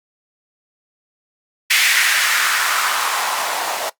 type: noise with band-pass filter sweep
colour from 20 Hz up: blue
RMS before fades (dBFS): -18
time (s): 1.7-3.9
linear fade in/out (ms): 10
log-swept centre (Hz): 2200 to 670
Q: 2.4
effects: noise-tail reverb RT60 0.1 s tail -17 dB re dry + Opus 48 kbps